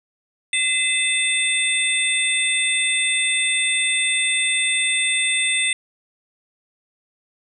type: tone cluster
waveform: sine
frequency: 2039 / 2616 / 3566 / 8540 Hz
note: C7 / E7 / A7 / C9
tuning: -45 / -14 / +22 / +34 cents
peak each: -23 dBFS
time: 0.53-5.73 s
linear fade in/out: 2 ms
effects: none